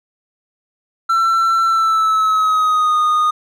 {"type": "tone with pitch glide", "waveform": "triangle", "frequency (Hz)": [1344, 1232.5], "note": ["E6", "D#6"], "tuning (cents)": [33, -17], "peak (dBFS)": -10, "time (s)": [1.09, 3.31], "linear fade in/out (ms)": 10, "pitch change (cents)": -150, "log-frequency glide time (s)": [1.66, 2.97], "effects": []}